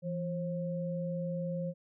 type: tone pair together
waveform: sine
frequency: 168.5 / 535 Hz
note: E3 / C5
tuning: +38 / +38 cents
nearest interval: octave + minor sixth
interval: 2000 cents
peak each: -34 / -37 dBFS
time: 0.02-1.74 s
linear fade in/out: 50 ms
effects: none